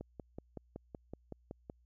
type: click train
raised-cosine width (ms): 2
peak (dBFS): -30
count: 10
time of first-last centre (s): 0.01-1.699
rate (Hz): 5.33
effects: added 60 Hz sine -65 dBFS peak until 1.85 s